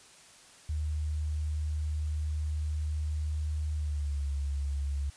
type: tone with pitch glide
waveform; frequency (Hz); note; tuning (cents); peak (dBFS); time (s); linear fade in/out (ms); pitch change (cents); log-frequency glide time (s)
sine; 76.3 to 70.37; D#2 to C#2; -33 to +27; -29; 0.69-5.1; 5; -140; 3.74-4.25
effects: white hiss -55 dBFS RMS until 5.16 s + resampled to 22050 Hz